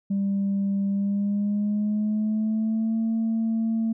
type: tone with pitch glide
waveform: sine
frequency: 197.9 to 224.7 Hz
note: G3 to A3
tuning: +17 to +37 cents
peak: -20 dBFS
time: 0.1-3.93 s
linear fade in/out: 10 ms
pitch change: +220 cents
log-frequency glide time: 0.88-3 s
effects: tanh soft clip ceiling -19 dBFS